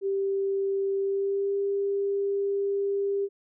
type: tone with pitch glide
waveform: sine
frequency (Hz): 392 to 398.4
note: G4 to G4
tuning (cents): 0 to +28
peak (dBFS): -24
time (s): 0.01-3.29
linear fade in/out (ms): 50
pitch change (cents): +28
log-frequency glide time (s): 0.99-1.56
effects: none